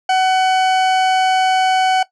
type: tone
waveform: 40% pulse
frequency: 750 Hz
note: F#5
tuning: 23 cents sharp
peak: -11 dBFS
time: 0.09-2.03 s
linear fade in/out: 5 ms
effects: noise-tail reverb RT60 0.1 s tail -17 dB re dry + low-pass 5000 Hz 12 dB/octave